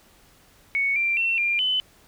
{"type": "tone with pitch steps", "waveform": "sine", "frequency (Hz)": [2220, 2362, 2706, 2393, 3024], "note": ["C#7", "D7", "E7", "D7", "F#7"], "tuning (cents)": [2, 9, 45, 32, 37], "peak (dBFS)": -20, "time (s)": [0.75, 1.8], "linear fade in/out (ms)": 0, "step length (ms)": 210, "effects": ["pink hiss -56 dBFS RMS until 2.07 s"]}